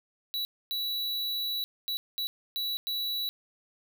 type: tone bursts at uneven times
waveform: square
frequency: 3931 Hz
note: B7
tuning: 9 cents flat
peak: -30 dBFS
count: 6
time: 0.34-0.45 / 0.71-1.64 / 1.88-1.97 / 2.18-2.27 / 2.56-2.77 / 2.87-3.29 s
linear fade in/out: 0 ms
effects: none